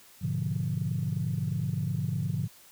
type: chord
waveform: sine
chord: G# diminished seventh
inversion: none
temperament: equal with one note detuned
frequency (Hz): 103.83 / 123.47 / 146.41 / 174.61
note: G#2 / B2 / D3 / F3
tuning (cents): 0 / 0 / -5 / 0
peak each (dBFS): -33 / -33 / -31 / -33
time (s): 0.21-2.48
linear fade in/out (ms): 20
effects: tanh soft clip ceiling -19 dBFS + white hiss -55 dBFS RMS until 2.71 s

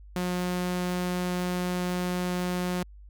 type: tone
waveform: sawtooth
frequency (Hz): 179.6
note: F3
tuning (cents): +49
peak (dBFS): -23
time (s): 0.16-2.83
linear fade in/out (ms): 2
effects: added 50 Hz sine -45 dBFS peak until 3.09 s

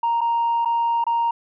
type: tone with dropouts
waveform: sine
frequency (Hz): 932.3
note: A#5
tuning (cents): 0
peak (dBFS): -16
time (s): 0.03-1.31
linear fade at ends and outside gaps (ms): 5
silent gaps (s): 0.208-0.213 / 0.649-0.656 / 1.041-1.066
effects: tanh soft clip ceiling -15 dBFS

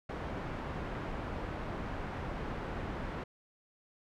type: low-pass noise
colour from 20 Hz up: pink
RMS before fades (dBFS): -39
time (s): 0.09-3.24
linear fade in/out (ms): 5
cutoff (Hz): 1600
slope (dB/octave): 12
effects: none

